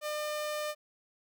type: tone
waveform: sawtooth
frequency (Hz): 602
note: D5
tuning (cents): +43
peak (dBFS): -29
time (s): 0.01-0.75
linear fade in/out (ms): 50
effects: none